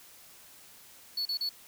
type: tone bursts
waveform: triangle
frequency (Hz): 4418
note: C#8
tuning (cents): -7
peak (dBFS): -28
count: 3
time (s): 1.17-1.492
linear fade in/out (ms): 5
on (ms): 84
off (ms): 35
effects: white hiss -54 dBFS RMS until 1.67 s